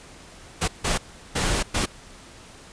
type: noise bursts at uneven times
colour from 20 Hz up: pink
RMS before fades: -23 dBFS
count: 4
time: 0.61-0.68 / 0.84-0.98 / 1.35-1.63 / 1.74-1.86 s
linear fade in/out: 10 ms
effects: pink hiss -46 dBFS RMS until 2.72 s + resampled to 22050 Hz